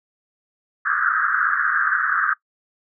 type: band-pass noise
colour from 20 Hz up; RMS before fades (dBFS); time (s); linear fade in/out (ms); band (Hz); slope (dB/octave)
white; -20; 0.85-2.34; 10; 1200 to 1700; 96
effects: noise-tail reverb RT60 0.1 s tail -21 dB re dry